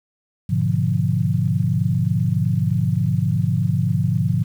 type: chord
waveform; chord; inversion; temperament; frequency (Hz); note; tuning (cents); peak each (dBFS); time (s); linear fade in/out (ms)
sine; G# diminished seventh; none; equal; 103.83 / 123.47 / 146.83 / 174.61; G#2 / B2 / D3 / F3; 0 / 0 / 0 / 0; -22; 0.49-4.44; 10
effects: 8-bit